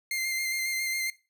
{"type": "tone with vibrato", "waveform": "sawtooth", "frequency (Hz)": 2098, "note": "C7", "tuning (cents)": 4, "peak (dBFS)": -25, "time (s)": [0.11, 1.1], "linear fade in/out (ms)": 2, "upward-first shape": "square", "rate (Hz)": 7.3, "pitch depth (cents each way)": 16, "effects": ["noise-tail reverb RT60 0.3 s tail -19 dB re dry"]}